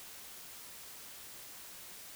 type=silence; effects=white hiss -50 dBFS RMS until 2.15 s